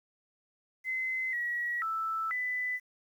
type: tone with pitch steps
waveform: sine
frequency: 2050 / 1918 / 1320 / 1997 Hz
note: C7 / A#6 / E6 / B6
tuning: -36 / +49 / +2 / +19 cents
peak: -30 dBFS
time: 0.84-2.8 s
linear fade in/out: 50 ms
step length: 490 ms
effects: 10-bit